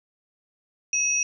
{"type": "tone pair together", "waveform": "sine", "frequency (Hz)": [2574, 5778], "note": ["E7", "F#8"], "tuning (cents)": [-42, -42], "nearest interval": "octave + major second", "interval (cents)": 1400, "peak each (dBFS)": [-26, -22], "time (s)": [0.93, 1.23], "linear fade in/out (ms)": 2, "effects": []}